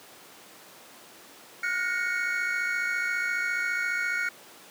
triangle chord, Gb major seventh, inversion third, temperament equal with one note detuned, 1425.4 / 1480 / 1864.7 / 2217 Hz, F6 / Gb6 / Bb6 / Db7, +35 / 0 / 0 / 0 cents, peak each -28 / -32 / -33 / -29 dBFS, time 1.63-4.29 s, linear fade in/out 5 ms, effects pink hiss -49 dBFS RMS until 4.7 s + high-pass 300 Hz 12 dB/octave

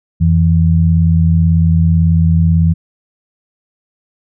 sine tone pair together, 86.68 / 164.81 Hz, F2 / E3, -12 / 0 cents, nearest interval major seventh, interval 1112 cents, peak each -10 dBFS, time 0.2-2.74 s, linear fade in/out 20 ms, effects none

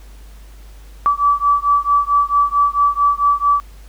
sine beating tone pair, 1151 / 1155.5 Hz, D6 / D6, -35 / -28 cents, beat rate 4.5 Hz, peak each -15 dBFS, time 1.06-3.6 s, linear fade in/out 0 ms, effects added 50 Hz sine -36 dBFS peak until 3.88 s + pink hiss -49 dBFS RMS until 3.88 s

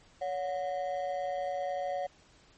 triangle ring-modulated tone, 646 Hz, E5, 35 cents flat, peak -26 dBFS, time 0.21-2.07 s, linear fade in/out 10 ms, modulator 82.6 Hz, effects pink hiss -61 dBFS RMS until 2.57 s + MP3 32 kbps

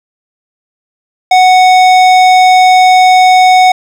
sine tone with hard clipping, 740 Hz, F#5, in tune, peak -4 dBFS, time 1.31-3.72 s, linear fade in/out 5 ms, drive 14 dB, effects none

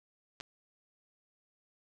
clicks, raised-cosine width 0.2 ms, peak -25 dBFS, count 2, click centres 0.402 / 0.409 s, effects none

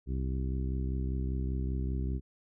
harmonic tone, 65.1 Hz, C2, 8 cents flat, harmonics 1 / 2 / 3 / 4 / 5 / 6, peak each -31 / -37 / -41 / -43 / -45 / -47 dBFS, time 0.06-2.21 s, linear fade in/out 50 ms, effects none

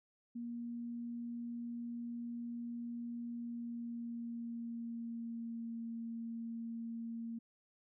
sine tone with pitch glide, 236.7 to 230.1 Hz, A#3 to A#3, +27 to -22 cents, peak -40 dBFS, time 0.35-7.39 s, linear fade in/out 10 ms, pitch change -49 cents, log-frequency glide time 3.3-5.82 s, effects none

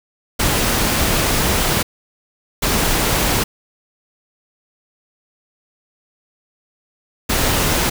pink noise bursts at uneven times, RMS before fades -17 dBFS, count 3, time 0.39-1.83 / 2.62-3.44 / 7.29-7.9 s, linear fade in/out 10 ms, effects none

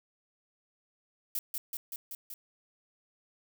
violet noise with echo, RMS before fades -33 dBFS, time 1.35-1.39 s, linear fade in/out 2 ms, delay 190 ms, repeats 5, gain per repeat -2 dB, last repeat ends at 2.34 s, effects none

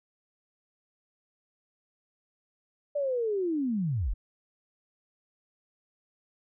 sine linear sweep, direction down, 591 to 31.83 Hz, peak -26 dBFS, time 2.95-4.14 s, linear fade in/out 10 ms, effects none

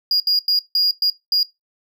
triangle tone bursts at uneven times, 4856 Hz, D#8, 43 cents flat, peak -13 dBFS, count 6, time 0.11-0.2 / 0.27-0.39 / 0.48-0.59 / 0.75-0.91 / 1.02-1.1 / 1.32-1.43 s, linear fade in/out 2 ms, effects noise-tail reverb RT60 0.2 s tail -21 dB re dry

